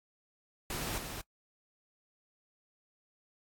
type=noise with echo; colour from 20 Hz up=pink; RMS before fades=-37 dBFS; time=0.7-0.98 s; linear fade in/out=2 ms; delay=230 ms; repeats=1; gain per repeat=-5 dB; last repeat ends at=1.21 s; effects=noise-tail reverb RT60 0.1 s tail -24 dB re dry + AAC 64 kbps